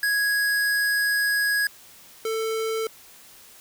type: tone pair in turn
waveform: square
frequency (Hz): 1661.2 / 444.3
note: G#6 / A4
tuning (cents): 0 / +17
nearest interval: octave + major seventh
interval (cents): 2283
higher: first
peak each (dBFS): -21 / -25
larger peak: first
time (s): 0.03-1.67 / 2.25-2.87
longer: first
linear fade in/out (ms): 2
effects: white hiss -49 dBFS RMS until 3.6 s